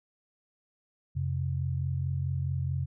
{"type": "tone pair together", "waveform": "sine", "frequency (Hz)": [89.77, 134.4], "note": ["F2", "C3"], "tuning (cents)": [48, 47], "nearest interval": "perfect fifth", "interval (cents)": 699, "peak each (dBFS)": [-31, -30], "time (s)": [1.15, 2.86], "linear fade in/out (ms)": 20, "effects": []}